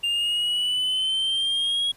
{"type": "exponential sweep", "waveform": "triangle", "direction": "up", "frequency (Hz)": [2794, 3322], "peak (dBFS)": -20, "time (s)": [0.03, 1.92], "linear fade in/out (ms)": 10, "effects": ["pink hiss -54 dBFS RMS until 1.96 s", "resampled to 32000 Hz"]}